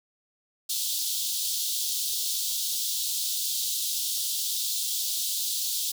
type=high-pass noise; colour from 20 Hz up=pink; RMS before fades=-29 dBFS; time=0.69-5.92 s; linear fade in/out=10 ms; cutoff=3400 Hz; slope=48 dB/octave; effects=none